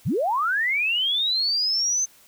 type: linear sweep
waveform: sine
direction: up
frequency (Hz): 73.42 to 6272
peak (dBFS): -20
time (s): 0.05-2.06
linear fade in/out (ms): 20
effects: white hiss -54 dBFS RMS until 2.27 s